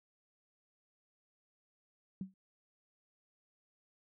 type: tone with exponential decay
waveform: sine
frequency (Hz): 190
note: F#3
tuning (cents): +46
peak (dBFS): -34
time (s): 2.21-2.34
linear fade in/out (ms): 2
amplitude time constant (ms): 28
effects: none